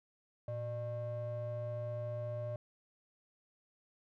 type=ring-modulated tone; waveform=triangle; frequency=243.7 Hz; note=B3; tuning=23 cents flat; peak=-32 dBFS; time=0.48-2.56 s; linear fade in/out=2 ms; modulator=358 Hz; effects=none